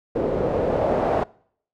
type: noise with low-pass filter sweep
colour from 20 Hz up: white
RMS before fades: -22 dBFS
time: 0.15-1.24 s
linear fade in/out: 10 ms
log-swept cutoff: 450 to 710 Hz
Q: 2.6
effects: noise-tail reverb RT60 0.6 s tail -24 dB re dry